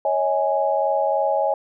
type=chord; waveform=sine; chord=C# suspended second; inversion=none; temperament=equal with one note detuned; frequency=554.4 / 637.5 / 830.6 Hz; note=C#5 / D#5 / G#5; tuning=0 / +42 / 0 cents; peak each=-22 dBFS; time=0.05-1.54 s; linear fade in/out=2 ms; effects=none